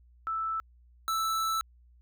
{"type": "tone pair in turn", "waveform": ["sine", "square"], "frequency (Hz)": [1318.5, 1318.5], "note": ["E6", "E6"], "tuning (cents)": [0, 0], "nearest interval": "unison", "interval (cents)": 0, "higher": "neither", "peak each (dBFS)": [-29, -28], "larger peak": "second", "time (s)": [[0.27, 0.6], [1.08, 1.61]], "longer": "second", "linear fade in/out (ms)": 0, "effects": ["added 60 Hz sine -56 dBFS peak until 2.01 s"]}